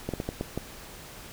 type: slowing click train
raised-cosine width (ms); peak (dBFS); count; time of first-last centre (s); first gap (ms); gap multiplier
2; -16; 6; 0.09-0.576; 47; 1.37
effects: pink hiss -45 dBFS RMS until 1.32 s